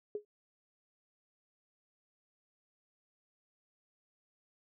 sine tone with exponential decay, 416.9 Hz, G#4, 7 cents sharp, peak -31 dBFS, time 0.15-0.25 s, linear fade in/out 2 ms, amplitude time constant 20 ms, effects none

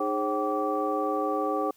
sine tone cluster, 306.4 / 413.6 / 538 / 766 / 1158 Hz, D#4 / G#4 / C5 / G5 / D6, -27 / -7 / +48 / -40 / -25 cents, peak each -31 dBFS, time 0-1.71 s, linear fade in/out 5 ms, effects tanh soft clip ceiling -13 dBFS + white hiss -62 dBFS RMS until 1.76 s

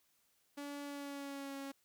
sawtooth tone with pitch glide, 286.1 to 275.2 Hz, D4 to C#4, -45 to -12 cents, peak -39 dBFS, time 0.57-1.72 s, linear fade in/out 10 ms, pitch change -67 cents, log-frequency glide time 0.84-1.56 s, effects white hiss -75 dBFS RMS until 1.84 s

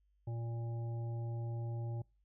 harmonic tone, 116.54 Hz, A#2, in tune, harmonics 1 / 3 / 5 / 7, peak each -37 / -51 / -54 / -55 dBFS, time 0.27-2.02 s, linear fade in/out 5 ms, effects noise-tail reverb RT60 0.3 s tail -25 dB re dry + added 50 Hz sine -70 dBFS peak until 2.24 s

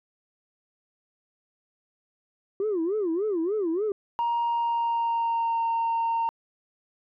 sine tone with vibrato, 374.8 Hz, F#4, 22 cents sharp, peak -22 dBFS, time 2.6-3.92 s, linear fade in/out 2 ms, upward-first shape sine, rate 3.4 Hz, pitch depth 260 cents each way
sine tone with pitch glide, 940 to 918.5 Hz, A#5 to A#5, +14 to -26 cents, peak -21 dBFS, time 4.19-6.29 s, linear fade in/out 0 ms, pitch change -40 cents, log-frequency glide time 4.41-5.62 s
effects tanh soft clip ceiling -21 dBFS

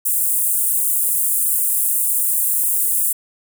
pink high-pass noise, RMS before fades -18 dBFS, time 0.05-3.13 s, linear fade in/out 10 ms, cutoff 8500 Hz, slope 48 dB/octave, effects none

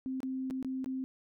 sine tone with dropouts, 261.7 Hz, C4, in tune, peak -33 dBFS, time 0.06-1.04 s, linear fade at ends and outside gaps 0 ms, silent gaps 0.204-0.231 / 0.501-0.508 / 0.627-0.647 / 0.844-0.86 s, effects none

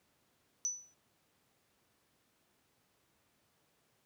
sine tone with exponential decay, 5970 Hz, F#8, 15 cents sharp, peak -29 dBFS, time 0.65-0.94 s, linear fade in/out 0 ms, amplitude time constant 61 ms, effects pink hiss -74 dBFS RMS until 4.05 s + high-pass 100 Hz 12 dB/octave

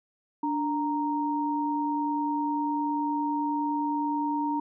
sine tone pair together, 293.1 / 930.5 Hz, D4 / A#5, -3 / -3 cents, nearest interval octave + minor sixth, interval 2000 cents, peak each -28 dBFS, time 0.43-4.6 s, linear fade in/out 5 ms, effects none

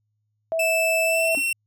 sine tone, 653 Hz, E5, 17 cents flat, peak -21 dBFS, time 0.52-1.35 s, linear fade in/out 0 ms
45% pulse tone with pitch glide, 2637 to 2713 Hz, E7 to E7, 0 to +49 cents, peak -21 dBFS, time 0.59-1.53 s, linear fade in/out 5 ms, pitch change +49 cents, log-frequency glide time 1.05-1.35 s
triangle tone with exponential decay, 280 Hz, C#4, 18 cents sharp, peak -25 dBFS, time 1.37-1.45 s, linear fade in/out 5 ms, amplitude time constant 16 ms
effects added 106 Hz sine -70 dBFS peak until 1.66 s

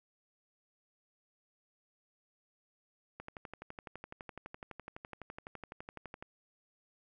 click train, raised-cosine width 0.5 ms, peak -29 dBFS, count 37, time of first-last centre 3.2-6.225 s, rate 11.9 Hz, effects none

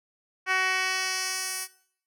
10% pulse tone with band-pass filter sweep, 374.8 Hz, F#4, 22 cents sharp, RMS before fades -28 dBFS, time 0.46-1.68 s, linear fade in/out 50 ms, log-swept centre 1900 to 11000 Hz, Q 1, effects noise-tail reverb RT60 0.6 s tail -18 dB re dry

